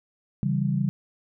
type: chord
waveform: sine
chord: C# diminished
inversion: none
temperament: equal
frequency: 138.59 / 164.81 / 196 Hz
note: C#3 / E3 / G3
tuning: 0 / 0 / 0 cents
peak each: -25 / -28 / -26 dBFS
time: 0.43-0.89 s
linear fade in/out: 0 ms
effects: none